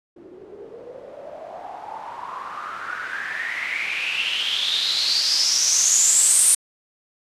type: noise with low-pass filter sweep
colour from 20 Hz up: blue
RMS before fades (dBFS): -23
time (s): 0.16-6.55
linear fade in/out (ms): 5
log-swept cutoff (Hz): 340 to 9300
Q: 8.2
effects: resampled to 32000 Hz